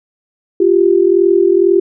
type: tone pair together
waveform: sine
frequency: 349.2 / 391.3 Hz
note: F4 / G4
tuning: 0 / -3 cents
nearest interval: major second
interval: 197 cents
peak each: -10 dBFS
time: 0.6-1.8 s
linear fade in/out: 5 ms
effects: none